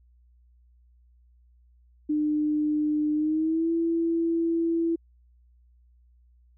sine tone with pitch glide, 301.5 to 332.6 Hz, D4 to E4, +46 to +16 cents, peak -22 dBFS, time 2.09-4.96 s, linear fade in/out 10 ms, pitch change +170 cents, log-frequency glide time 3.14-3.71 s, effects added 60 Hz sine -56 dBFS peak until 6.57 s

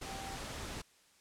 sine tone in noise, 780 Hz, G5, 9 cents flat, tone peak -45 dBFS, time 0.06-0.37 s, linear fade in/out 10 ms, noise pink, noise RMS -43 dBFS, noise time 0.01-0.82 s, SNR -5 dB, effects white hiss -66 dBFS RMS until 1.2 s + low-pass 9000 Hz 12 dB/octave

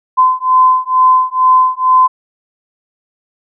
sine beating tone pair, 1024 / 1026.2 Hz, C6 / C6, -38 / -34 cents, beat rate 2.2 Hz, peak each -10 dBFS, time 0.17-2.08 s, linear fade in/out 20 ms, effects none

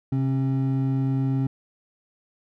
triangle tone pair together, 132.41 / 269.3 Hz, C3 / C#4, +21 / -50 cents, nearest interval octave, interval 1229 cents, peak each -20 / -24 dBFS, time 0.12-1.47 s, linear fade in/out 5 ms, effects none

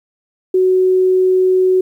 sine tone, 371.7 Hz, F#4, 8 cents sharp, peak -9 dBFS, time 0.54-1.81 s, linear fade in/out 5 ms, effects 8-bit

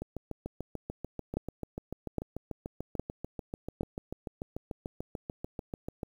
two click trains, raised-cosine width 2 ms, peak -17 / -23 dBFS, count 4 / 42, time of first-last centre 1.37-3.809 / 0.02-6.032 s, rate 1.23 / 6.82 Hz, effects 9-bit

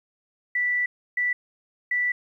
sine tone bursts at uneven times, 1968 Hz, B6, 7 cents flat, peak -21 dBFS, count 3, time 0.55-0.86 / 1.17-1.33 / 1.91-2.12 s, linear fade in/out 5 ms, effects 10-bit

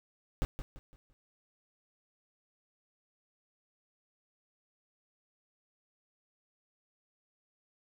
brown noise with echo, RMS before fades -29 dBFS, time 0.42-0.45 s, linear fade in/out 0 ms, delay 170 ms, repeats 4, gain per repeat -9 dB, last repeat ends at 1.13 s, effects none

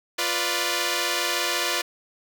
5% pulse chord, B diminished, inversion second, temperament equal, 349.2 / 493.9 / 587.3 Hz, F4 / B4 / D5, 0 / 0 / 0 cents, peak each -16 dBFS, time 0.18-1.82 s, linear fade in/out 10 ms, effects none

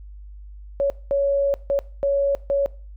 sine tone bursts at uneven times, 559 Hz, C#5, 14 cents sharp, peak -17 dBFS, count 5, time 0.8-0.9 / 1.11-1.54 / 1.7-1.79 / 2.03-2.35 / 2.5-2.66 s, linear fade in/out 0 ms, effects noise-tail reverb RT60 0.4 s tail -21 dB re dry + added 50 Hz sine -37 dBFS peak until 2.96 s

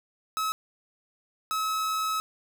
45% pulse tone bursts at uneven times, 1287 Hz, E6, 42 cents flat, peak -26 dBFS, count 2, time 0.37-0.52 / 1.51-2.2 s, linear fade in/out 0 ms, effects none

